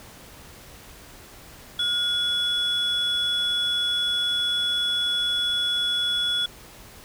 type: tone pair together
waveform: sine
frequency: 1431 / 3396 Hz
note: F6 / G#7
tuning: +42 / +38 cents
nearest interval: octave + minor third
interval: 1496 cents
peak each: -28 / -20 dBFS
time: 1.79-6.46 s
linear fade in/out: 5 ms
effects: tanh soft clip ceiling -19 dBFS + pink hiss -46 dBFS RMS until 7.04 s